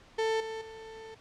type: tone with level steps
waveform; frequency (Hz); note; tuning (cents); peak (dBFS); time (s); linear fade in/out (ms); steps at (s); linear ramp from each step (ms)
35% pulse; 443.9; A4; +15; -25 / -34 / -42; 0.18-1.15; 10; 0.4 / 0.61; 5
effects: pink hiss -57 dBFS RMS until 1.2 s + low-pass 5000 Hz 12 dB/octave

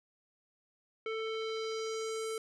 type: tone with low-pass filter sweep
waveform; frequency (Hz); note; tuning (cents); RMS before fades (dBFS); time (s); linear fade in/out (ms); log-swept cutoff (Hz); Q
square; 443.2; A4; +13; -37; 1.06-2.38; 2; 2500 to 10000; 2.1
effects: none

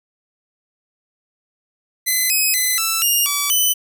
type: tone with pitch steps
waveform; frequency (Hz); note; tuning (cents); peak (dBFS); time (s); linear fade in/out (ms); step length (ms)
5% pulse; 2031 / 2537 / 2021 / 1326 / 2831 / 1147 / 3010; B6 / D#7 / B6 / E6 / F7 / D6 / F#7; +48 / +33 / +39 / +10 / +23 / -41 / +29; -6; 2.06-3.74; 20; 240
effects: none

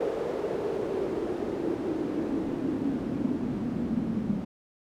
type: noise with band-pass filter sweep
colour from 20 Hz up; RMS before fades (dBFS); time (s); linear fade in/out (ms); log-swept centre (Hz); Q
pink; -30; 0-4.45; 10; 470 to 210; 4.4
effects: none

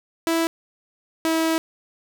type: tone pair in turn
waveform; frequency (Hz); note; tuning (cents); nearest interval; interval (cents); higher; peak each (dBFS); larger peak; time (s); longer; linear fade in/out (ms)
sawtooth; 329.6 / 323.9; E4 / E4; 0 / -30; unison; 30; first; -15 / -15; neither; 0.27-0.47 / 1.25-1.58; second; 0
effects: none

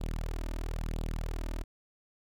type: tone with flanger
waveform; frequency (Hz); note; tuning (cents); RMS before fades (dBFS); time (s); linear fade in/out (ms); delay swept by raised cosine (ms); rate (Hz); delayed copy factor
sawtooth; 40; D#1; +49; -35; 0-1.64; 20; 0.24 to 3.34; 1; +0.6
effects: none

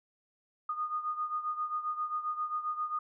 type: beating tone pair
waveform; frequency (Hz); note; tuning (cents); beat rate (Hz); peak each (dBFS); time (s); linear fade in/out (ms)
sine; 1228 / 1235.5; D#6 / D#6; -23 / -13; 7.5; -33 / -38; 0.69-2.99; 5
effects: none

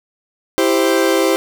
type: chord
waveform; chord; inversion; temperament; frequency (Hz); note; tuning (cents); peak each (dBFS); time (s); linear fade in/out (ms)
40% pulse; C major; first; equal; 329.6 / 392 / 523.3; E4 / G4 / C5; 0 / 0 / 0; -16; 0.58-1.36; 0
effects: 8-bit

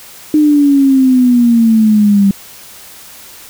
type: exponential sweep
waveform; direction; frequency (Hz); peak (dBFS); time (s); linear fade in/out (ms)
sine; down; 306.3 to 195.7; -5; 0.34-2.31; 2
effects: white hiss -35 dBFS RMS until 3.49 s

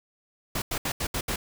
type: noise bursts at uneven times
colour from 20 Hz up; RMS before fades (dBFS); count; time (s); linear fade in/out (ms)
pink; -29; 6; 0.55-0.62 / 0.71-0.78 / 0.85-0.92 / 1-1.07 / 1.14-1.21 / 1.28-1.36; 5
effects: none

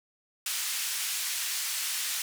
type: band-pass noise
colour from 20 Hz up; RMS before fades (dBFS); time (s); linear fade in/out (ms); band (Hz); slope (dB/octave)
white; -32; 0.46-2.22; 2; 1700 to 11000; 12
effects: none

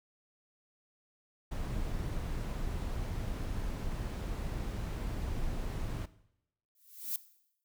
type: noise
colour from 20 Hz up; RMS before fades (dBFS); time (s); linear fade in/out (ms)
brown; -36; 1.51-6.06; 10
type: noise with exponential growth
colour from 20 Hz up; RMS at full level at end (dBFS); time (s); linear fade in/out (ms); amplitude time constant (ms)
violet; -32; 6.75-7.16; 2; 89
effects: noise-tail reverb RT60 0.8 s tail -17 dB re dry

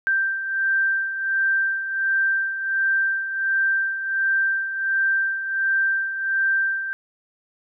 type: beating tone pair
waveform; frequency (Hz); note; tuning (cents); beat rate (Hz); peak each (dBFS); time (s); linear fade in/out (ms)
sine; 1570 / 1571.4; G6 / G6; +2 / +4; 1.4; -20 / -27; 0.07-6.93; 0
effects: none

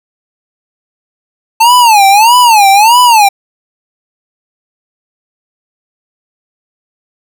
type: tone with vibrato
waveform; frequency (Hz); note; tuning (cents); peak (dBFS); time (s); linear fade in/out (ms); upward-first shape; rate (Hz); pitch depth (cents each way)
square; 880; A5; 0; -3; 1.6-3.29; 10; sine; 1.6; 210
effects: none

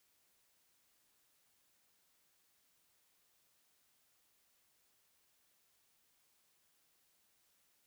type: silence
effects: white hiss -75 dBFS RMS until 7.86 s

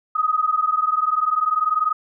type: tone pair together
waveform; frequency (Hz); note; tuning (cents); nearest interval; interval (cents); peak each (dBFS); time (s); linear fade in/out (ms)
sine; 1244.5 / 1264.8; D#6 / D#6; 0 / +28; unison; 28; -20; 0.15-1.93; 10
effects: none

